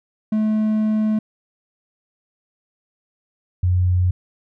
triangle / sine tone pair in turn, 215.7 / 90.38 Hz, A3 / F#2, -34 / -40 cents, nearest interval octave + minor third, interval 1506 cents, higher first, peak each -14 dBFS, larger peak neither, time 0.32-1.19 / 3.63-4.11 s, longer first, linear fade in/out 5 ms, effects none

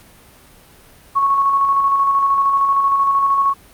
sine tone with tremolo, 1105 Hz, C#6, 6 cents flat, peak -11 dBFS, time 1.15-3.54 s, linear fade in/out 20 ms, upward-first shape square, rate 13 Hz, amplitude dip 30%, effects pink hiss -46 dBFS RMS until 3.73 s + Opus 48 kbps

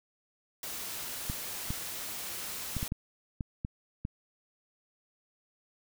white noise, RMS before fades -39 dBFS, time 0.63-2.88 s, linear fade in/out 2 ms
clicks, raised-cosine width 5 ms, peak -21 dBFS, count 8, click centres 1.299 / 1.705 / 2.767 / 2.829 / 2.921 / 3.408 / 3.649 / 4.051 s
effects none

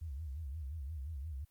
sine tone with vibrato, 73.42 Hz, D2, in tune, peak -39 dBFS, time 0.01-1.45 s, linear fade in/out 10 ms, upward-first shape sine, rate 5.7 Hz, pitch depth 210 cents each way, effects white hiss -75 dBFS RMS until 1.5 s + Opus 48 kbps

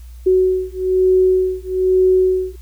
sine beating tone pair, 371.6 / 372.7 Hz, F#4 / F#4, +7 / +13 cents, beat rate 1.1 Hz, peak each -15 dBFS, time 0.26-2.56 s, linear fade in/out 10 ms, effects added 60 Hz sine -33 dBFS peak until 2.61 s + white hiss -53 dBFS RMS until 2.61 s

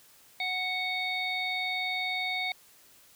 harmonic tone, 740 Hz, F#5, in tune, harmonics 1 / 3 / 5 / 6, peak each -36 / -31 / -35 / -43 dBFS, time 0.4-2.52 s, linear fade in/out 2 ms, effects white hiss -58 dBFS RMS until 3.15 s

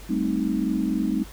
sine chord, A half-diminished seventh, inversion third, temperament equal, 196 / 220 / 261.6 / 311.1 Hz, G3 / A3 / C4 / Eb4, 0 / 0 / 0 / 0 cents, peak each -27 dBFS, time 0.09-1.24 s, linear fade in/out 10 ms, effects added 50 Hz sine -42 dBFS peak until 1.32 s + pink hiss -46 dBFS RMS until 1.32 s

